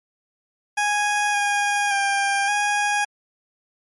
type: tone with pitch steps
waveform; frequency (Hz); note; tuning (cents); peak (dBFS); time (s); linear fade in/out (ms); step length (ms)
20% pulse; 828 / 817 / 797 / 824; G#5 / G#5 / G5 / G#5; -5 / -29 / +28 / -14; -14; 0.77-3.05; 10; 570
effects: MP3 48 kbps